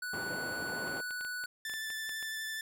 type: tone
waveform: square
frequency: 1480 Hz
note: F#6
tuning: in tune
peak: -37 dBFS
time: 0.02-1.46 s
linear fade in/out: 5 ms
type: band-pass noise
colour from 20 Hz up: white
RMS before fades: -42 dBFS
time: 0.13-1.01 s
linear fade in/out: 5 ms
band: 130 to 740 Hz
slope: 12 dB/octave
type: clicks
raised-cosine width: 0.3 ms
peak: -32 dBFS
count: 11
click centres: 0.879 / 0.971 / 1.108 / 1.21 / 1.249 / 1.439 / 1.697 / 1.738 / 1.903 / 2.093 / 2.227 s
type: tone with vibrato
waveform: sawtooth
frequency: 1760 Hz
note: A6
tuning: in tune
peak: -33 dBFS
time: 1.65-2.61 s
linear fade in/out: 2 ms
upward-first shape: sine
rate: 12 Hz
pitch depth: 14 cents each way
effects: none